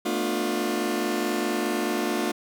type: chord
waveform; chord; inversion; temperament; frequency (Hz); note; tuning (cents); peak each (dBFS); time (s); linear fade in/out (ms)
sawtooth; B half-diminished seventh; third; just; 222.2 / 246.9 / 296.3 / 355.6; A3 / B3 / D4 / F4; +17 / 0 / +15 / +31; -26 / -29 / -26 / -24; 0.05-2.32; 10
effects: none